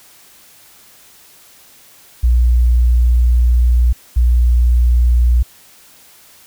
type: tone pair in turn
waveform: sine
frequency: 60.1 / 60.1 Hz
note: B1 / B1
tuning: -46 / -46 cents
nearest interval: unison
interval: 0 cents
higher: neither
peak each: -8 dBFS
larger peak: neither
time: 2.23-3.93 / 4.16-5.43 s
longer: first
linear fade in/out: 10 ms
effects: white hiss -45 dBFS RMS until 6.46 s